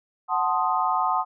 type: chord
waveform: sine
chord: F# diminished seventh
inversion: none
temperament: equal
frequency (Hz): 740 / 880 / 1046.5 / 1244.5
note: F#5 / A5 / C6 / Eb6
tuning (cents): 0 / 0 / 0 / 0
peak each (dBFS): -26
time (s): 0.28-1.25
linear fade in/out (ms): 50
effects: none